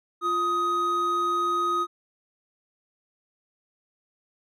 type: tone pair together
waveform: triangle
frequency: 349.2 / 1253.4 Hz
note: F4 / D#6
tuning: 0 / +12 cents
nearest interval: octave + minor seventh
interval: 2212 cents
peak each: -29 / -21 dBFS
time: 0.21-1.87 s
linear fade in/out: 50 ms
effects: none